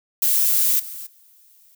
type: noise with level steps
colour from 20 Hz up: violet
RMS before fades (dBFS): -18 / -34 / -53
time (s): 0.22-1.75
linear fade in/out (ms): 5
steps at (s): 0.79 / 1.06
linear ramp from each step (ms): 10
effects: none